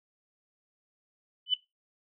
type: tone with exponential growth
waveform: sine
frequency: 3000 Hz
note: F#7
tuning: 23 cents sharp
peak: -18 dBFS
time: 1.46-1.54 s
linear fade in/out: 5 ms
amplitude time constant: 17 ms
effects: noise-tail reverb RT60 0.2 s tail -17 dB re dry

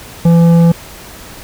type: tone with tanh clipping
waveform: triangle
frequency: 168.5 Hz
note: E3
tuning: 38 cents sharp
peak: -6 dBFS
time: 0.25-0.72 s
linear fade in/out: 5 ms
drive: 14 dB
effects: pink hiss -33 dBFS RMS until 1.43 s

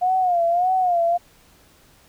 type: tone with vibrato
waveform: sine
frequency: 713 Hz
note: F5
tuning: 36 cents sharp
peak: -16 dBFS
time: 0.01-1.18 s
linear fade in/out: 20 ms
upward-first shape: sine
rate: 1.7 Hz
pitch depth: 94 cents each way
effects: pink hiss -54 dBFS RMS until 2.08 s

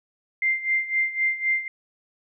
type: tone with tremolo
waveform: sine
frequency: 2093 Hz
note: C7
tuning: in tune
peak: -18 dBFS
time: 0.42-1.68 s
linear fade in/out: 2 ms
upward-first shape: sine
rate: 3.9 Hz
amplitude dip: 80%
effects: none

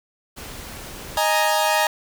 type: noise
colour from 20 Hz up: pink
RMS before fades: -36 dBFS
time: 0.36-1.19 s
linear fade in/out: 20 ms
type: chord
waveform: sawtooth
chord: D# suspended fourth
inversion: none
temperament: equal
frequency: 622.3 / 830.6 / 932.3 Hz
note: D#5 / G#5 / A#5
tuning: 0 / 0 / 0 cents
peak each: -18 dBFS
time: 1.17-1.87 s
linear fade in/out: 2 ms
effects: none

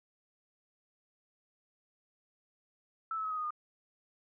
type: tone with pitch steps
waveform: sine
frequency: 1318.5 / 1298.1 / 1278 / 1258.2 / 1238.8 / 1219.6 Hz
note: E6 / E6 / D#6 / D#6 / D#6 / D#6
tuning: 0 / -27 / +46 / +19 / -8 / -35 cents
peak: -33 dBFS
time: 3.11-3.506 s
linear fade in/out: 2 ms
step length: 66 ms
effects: none

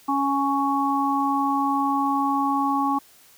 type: harmonic tone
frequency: 277.7 Hz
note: C#4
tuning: 3 cents sharp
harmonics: 1 / 3 / 4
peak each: -24 / -24 / -24 dBFS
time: 0.08-2.99 s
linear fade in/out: 10 ms
effects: white hiss -53 dBFS RMS until 3.37 s

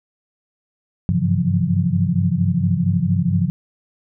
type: tone cluster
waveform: sine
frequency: 96 / 100.4 / 136 / 166.9 / 179.7 Hz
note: G2 / G2 / C#3 / E3 / F3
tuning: -36 / +42 / -33 / +22 / +50 cents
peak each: -24 / -23 / -23 / -20 / -20 dBFS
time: 1.09-3.5 s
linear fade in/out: 0 ms
effects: none

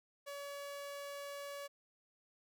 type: tone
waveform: sawtooth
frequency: 567 Hz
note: C#5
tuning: 39 cents sharp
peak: -40 dBFS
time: 0.26-1.68 s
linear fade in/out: 20 ms
effects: none

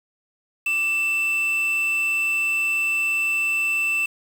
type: tone with quantisation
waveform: triangle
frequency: 2663 Hz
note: E7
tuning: 17 cents sharp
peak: -18 dBFS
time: 0.66-4.06 s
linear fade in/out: 5 ms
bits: 6
effects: none

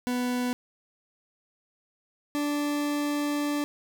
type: tone pair in turn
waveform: 40% pulse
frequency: 247.5 / 292.1 Hz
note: B3 / D4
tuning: +4 / -9 cents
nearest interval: minor third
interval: 287 cents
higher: second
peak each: -25 dBFS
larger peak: neither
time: 0.07-0.53 / 2.35-3.64 s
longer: second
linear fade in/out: 0 ms
effects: none

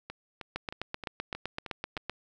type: two click trains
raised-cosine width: 0.3 ms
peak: -17 / -23 dBFS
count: 13 / 7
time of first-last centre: 0.56-2.096 / 0.1-1.975 s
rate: 7.81 / 3.2 Hz
effects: none

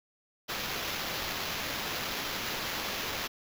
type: noise with sample-and-hold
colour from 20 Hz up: white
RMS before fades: -35 dBFS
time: 0.48-3.28 s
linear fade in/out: 20 ms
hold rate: 8820 Hz
effects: none

